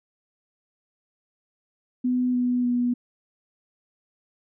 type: tone with pitch steps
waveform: sine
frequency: 250 / 247 / 244 Hz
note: B3 / B3 / B3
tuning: +21 / 0 / -21 cents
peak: -20 dBFS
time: 2.04-2.94 s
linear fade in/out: 10 ms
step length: 300 ms
effects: none